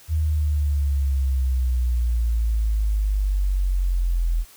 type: exponential sweep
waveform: sine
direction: down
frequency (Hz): 79.4 to 41.2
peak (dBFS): -18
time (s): 0.08-4.45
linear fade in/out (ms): 50
effects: white hiss -49 dBFS RMS until 4.56 s